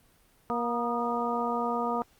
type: harmonic tone with a mistuned harmonic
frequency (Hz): 237.1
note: A#3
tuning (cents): +30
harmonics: 1 / 2 / 3 / 4 / 5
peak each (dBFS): -33 / -33 / -33 / -33 / -33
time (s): 0.5-2.02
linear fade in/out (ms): 0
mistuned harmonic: 5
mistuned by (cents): +61
effects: pink hiss -63 dBFS RMS until 2.19 s + Opus 32 kbps